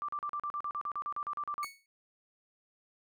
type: tone bursts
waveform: sine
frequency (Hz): 1177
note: D6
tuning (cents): +3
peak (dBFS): -33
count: 16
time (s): 0.02-1.645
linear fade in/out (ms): 0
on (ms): 65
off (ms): 39
type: tone with exponential decay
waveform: sawtooth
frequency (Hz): 2217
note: C#7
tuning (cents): 0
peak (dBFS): -33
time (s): 1.63-1.86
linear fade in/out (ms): 1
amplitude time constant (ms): 48
effects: none